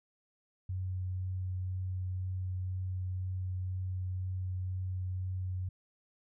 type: tone with vibrato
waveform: sine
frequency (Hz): 92.5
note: F#2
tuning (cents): 0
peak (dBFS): -33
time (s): 0.69-5.69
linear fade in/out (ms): 5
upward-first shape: triangle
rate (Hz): 2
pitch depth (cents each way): 10
effects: none